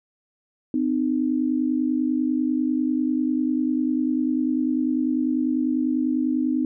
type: tone pair together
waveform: sine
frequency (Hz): 255.9 / 306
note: C4 / D#4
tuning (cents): -38 / -29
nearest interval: minor third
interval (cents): 309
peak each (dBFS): -22 / -23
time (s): 0.74-6.65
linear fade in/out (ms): 2
effects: none